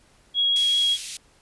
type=tone with vibrato; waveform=sine; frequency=3309 Hz; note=G#7; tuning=7 cents flat; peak=-18 dBFS; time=0.34-0.98 s; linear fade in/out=50 ms; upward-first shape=triangle; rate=5.1 Hz; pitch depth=8 cents each way
type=high-pass noise; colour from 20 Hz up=pink; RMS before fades=-34 dBFS; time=0.56-1.17 s; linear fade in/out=2 ms; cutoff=2800 Hz; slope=24 dB/octave
effects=pink hiss -58 dBFS RMS until 1.41 s + resampled to 24000 Hz